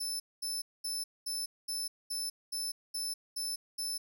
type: tone bursts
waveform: 25% pulse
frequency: 5274 Hz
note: E8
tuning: in tune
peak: -29 dBFS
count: 10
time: 0-3.98 s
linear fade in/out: 10 ms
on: 200 ms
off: 220 ms
effects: none